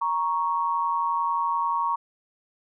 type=tone pair together; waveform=sine; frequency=937.4 / 1108.7 Hz; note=A#5 / C#6; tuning=+9 / 0 cents; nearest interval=minor third; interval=291 cents; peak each=-25 dBFS; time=0.01-1.96 s; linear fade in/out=10 ms; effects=none